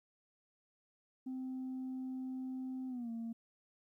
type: tone with pitch glide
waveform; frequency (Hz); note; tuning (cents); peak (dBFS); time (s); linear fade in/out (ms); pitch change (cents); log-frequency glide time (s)
sine; 259.1 to 229.5; C4 to A#3; -17 to -27; -37; 1.26-3.33; 10; -210; 2.88-3.1
effects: tanh soft clip ceiling -37 dBFS + 13-bit